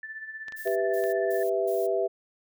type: tone with tremolo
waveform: sine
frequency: 1760 Hz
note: A6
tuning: in tune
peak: -34 dBFS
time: 0.03-1.43 s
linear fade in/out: 2 ms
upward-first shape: sine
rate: 16 Hz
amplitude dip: 60%
type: clicks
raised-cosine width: 0.2 ms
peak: -27 dBFS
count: 4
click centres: 0.483 / 0.523 / 0.675 / 1.039 s
type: noise bursts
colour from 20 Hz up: violet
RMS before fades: -44 dBFS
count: 4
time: 0.56-1.87 s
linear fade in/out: 10 ms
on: 200 ms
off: 170 ms
type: chord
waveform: sine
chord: E minor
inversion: first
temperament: equal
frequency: 392 / 493.9 / 659.3 Hz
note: G4 / B4 / E5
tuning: 0 / 0 / 0 cents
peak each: -27 / -30 / -27 dBFS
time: 0.65-2.08 s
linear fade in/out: 20 ms
effects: none